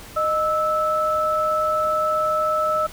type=tone pair together; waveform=sine; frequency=617.6 / 1310 Hz; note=D#5 / E6; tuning=-13 / -11 cents; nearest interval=octave + minor second; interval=1302 cents; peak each=-22 / -20 dBFS; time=0.16-2.87 s; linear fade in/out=10 ms; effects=pink hiss -41 dBFS RMS until 2.92 s